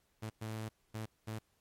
sawtooth tone bursts at uneven times, 110 Hz, A2, in tune, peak -35 dBFS, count 4, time 0.22-0.3 / 0.41-0.69 / 0.94-1.06 / 1.27-1.39 s, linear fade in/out 10 ms, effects pink hiss -75 dBFS RMS until 1.6 s + MP3 64 kbps

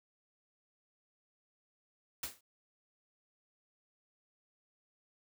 white noise with exponential decay, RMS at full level -35 dBFS, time 2.23-2.41 s, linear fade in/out 5 ms, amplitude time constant 39 ms, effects none

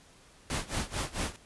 pink noise with tremolo, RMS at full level -31 dBFS, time 0.5-1.36 s, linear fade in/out 0 ms, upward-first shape sine, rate 4.5 Hz, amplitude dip 90%, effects pink hiss -58 dBFS RMS until 1.45 s + resampled to 24000 Hz

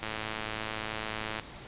click train, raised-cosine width 0.3 ms, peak -18 dBFS, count 150, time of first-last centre 0.03-1.397 s, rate 109 Hz, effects pink hiss -46 dBFS RMS until 1.67 s + resampled to 8000 Hz

